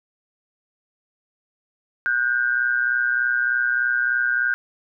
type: tone pair together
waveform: sine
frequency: 1458 / 1581.3 Hz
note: F#6 / G6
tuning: -26 / +15 cents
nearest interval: minor second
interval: 141 cents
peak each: -21 dBFS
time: 2.06-4.54 s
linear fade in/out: 0 ms
effects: none